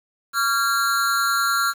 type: tone with amplitude modulation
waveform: square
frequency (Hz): 1380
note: F6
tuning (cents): -21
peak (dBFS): -15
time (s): 0.33-1.74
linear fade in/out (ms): 50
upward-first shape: sine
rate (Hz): 250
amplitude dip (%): 90
effects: 8-bit

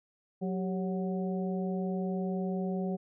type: harmonic tone with a mistuned harmonic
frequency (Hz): 185.1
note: F#3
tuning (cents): +1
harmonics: 1 / 2 / 3 / 4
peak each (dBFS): -31 / -37 / -41 / -43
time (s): 0.41-2.97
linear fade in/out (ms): 20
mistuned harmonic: 2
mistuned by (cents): +87
effects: none

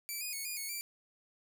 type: tone with pitch steps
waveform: 5% pulse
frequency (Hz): 2322 / 2471 / 2210 / 2435 / 2206 / 2342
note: D7 / D#7 / C#7 / D#7 / C#7 / D7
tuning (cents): -20 / -13 / -6 / -38 / -9 / -5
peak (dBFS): -28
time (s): 0.09-0.81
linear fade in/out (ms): 0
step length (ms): 120
effects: none

